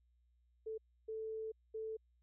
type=tone bursts at uneven times; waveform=sine; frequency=440.3 Hz; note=A4; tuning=1 cent sharp; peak=-40 dBFS; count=3; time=0.66-0.78 / 1.08-1.52 / 1.74-1.97 s; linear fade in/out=10 ms; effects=added 60 Hz sine -70 dBFS peak until 2.22 s